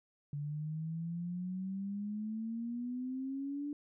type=exponential sweep; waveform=sine; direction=up; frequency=143.4 to 293.7 Hz; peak=-36 dBFS; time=0.33-3.73 s; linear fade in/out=2 ms; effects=none